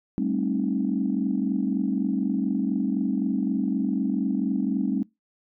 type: chord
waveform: sine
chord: A half-diminished seventh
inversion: third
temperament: equal with one note detuned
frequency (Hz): 196 / 220 / 267.7 / 311.1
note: G3 / A3 / C4 / Eb4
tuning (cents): 0 / 0 / +40 / 0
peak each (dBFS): -27 / -28 / -26 / -31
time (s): 0.18-5.03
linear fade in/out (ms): 0
effects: noise-tail reverb RT60 0.2 s tail -24 dB re dry + tanh soft clip ceiling -12 dBFS